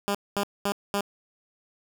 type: tone bursts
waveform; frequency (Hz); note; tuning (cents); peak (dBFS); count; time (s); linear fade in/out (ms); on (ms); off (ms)
10% pulse; 201.7; G3; +50; -16; 4; 0.08-1.008; 0; 67; 220
effects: none